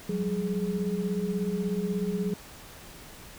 sine tone cluster, 180 / 196.5 / 418.8 Hz, F#3 / G3 / G#4, -47 / +4 / +15 cents, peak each -30 / -31 / -32 dBFS, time 0.09-2.34 s, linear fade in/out 5 ms, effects pink hiss -47 dBFS RMS until 3.38 s

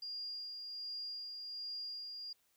sine tone with tremolo, 4821 Hz, D8, 45 cents sharp, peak -40 dBFS, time 0.02-2.33 s, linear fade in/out 5 ms, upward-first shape sine, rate 1.3 Hz, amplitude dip 35%, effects white hiss -75 dBFS RMS until 2.56 s

